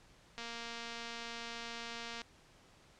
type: click train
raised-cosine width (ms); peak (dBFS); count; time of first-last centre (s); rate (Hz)
0.2; -27; 429; 0.38-2.217; 233
effects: pink hiss -63 dBFS RMS until 2.99 s + low-pass 7000 Hz 12 dB/octave